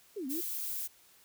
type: exponential two-way sweep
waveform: sine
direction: down then up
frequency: 449.1 to 250.8 to 364.7 Hz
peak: -35 dBFS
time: 0.16-0.41 s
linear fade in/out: 10 ms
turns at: 0.27 s
type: noise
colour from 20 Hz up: violet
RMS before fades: -37 dBFS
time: 0.29-0.88 s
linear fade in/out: 20 ms
effects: white hiss -62 dBFS RMS until 1.24 s